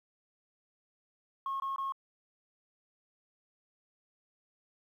sine tone bursts, 1086 Hz, C#6, 36 cents flat, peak -31 dBFS, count 3, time 1.46-1.922 s, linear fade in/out 2 ms, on 140 ms, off 21 ms, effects tanh soft clip ceiling -29 dBFS + 11-bit

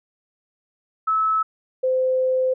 sine tone pair in turn, 1300 / 515.9 Hz, E6 / C5, -24 / -24 cents, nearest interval octave + major third, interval 1600 cents, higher first, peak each -17 dBFS, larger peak neither, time 1.07-1.43 / 1.83-2.54 s, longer second, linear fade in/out 10 ms, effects none

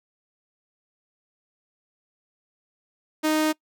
sawtooth tone, 310.1 Hz, D#4, 6 cents flat, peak -16 dBFS, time 3.23-3.53 s, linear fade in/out 20 ms, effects noise-tail reverb RT60 0.1 s tail -24 dB re dry

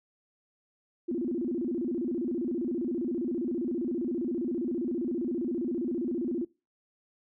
sine tone with vibrato, 291.3 Hz, D4, 14 cents flat, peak -28 dBFS, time 1.08-6.45 s, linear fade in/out 10 ms, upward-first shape square, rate 15 Hz, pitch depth 290 cents each way, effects noise-tail reverb RT60 0.3 s tail -23 dB re dry

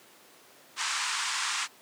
pink band-pass noise, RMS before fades -31 dBFS, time 0.76-1.68 s, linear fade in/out 50 ms, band 950 to 8700 Hz, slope 48 dB/octave, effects pink hiss -55 dBFS RMS until 1.81 s + high-pass 300 Hz 12 dB/octave

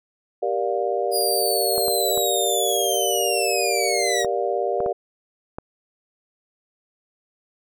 sine chord, G minor seventh, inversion none, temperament just, 392 / 470.4 / 588 / 705.6 Hz, G4 / Bb4 / D5 / F5, 0 / +16 / +2 / +18 cents, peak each -26 dBFS, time 0.42-4.93 s, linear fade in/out 10 ms
15% pulse linear sweep, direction down, 4900 to 1864.7 Hz, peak -16 dBFS, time 1.11-4.26 s, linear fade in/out 50 ms
clicks, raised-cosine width 1 ms, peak -17 dBFS, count 7, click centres 1.78 / 1.882 / 2.176 / 4.247 / 4.804 / 4.862 / 5.585 s
effects none

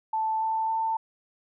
sine tone with pitch steps, 880 / 886.6 / 893.3 Hz, A5 / A5 / A5, 0 / +13 / +26 cents, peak -24 dBFS, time 0.13-0.97 s, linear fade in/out 5 ms, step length 280 ms, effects none

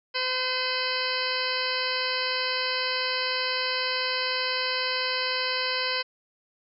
harmonic tone, 511 Hz, C5, 41 cents flat, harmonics 1 / 2 / 3 / 4 / 5 / 6 / 8 / 9 / 10, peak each -34 / -34 / -34 / -34 / -34 / -34 / -34 / -34 / -34 dBFS, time 0.14-6.03 s, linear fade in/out 20 ms, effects none

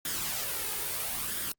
white noise with flanger, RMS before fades -33 dBFS, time 0.05-1.52 s, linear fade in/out 2 ms, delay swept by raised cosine 0.57 to 2.37 ms, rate 0.75 Hz, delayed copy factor +0.5, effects Opus 48 kbps

